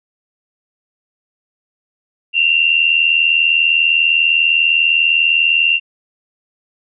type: tone pair together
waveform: sine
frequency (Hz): 2715 / 2795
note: F7 / F7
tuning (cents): -50 / +1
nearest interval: minor second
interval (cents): 51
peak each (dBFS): -13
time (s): 2.33-5.8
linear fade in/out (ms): 50
effects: none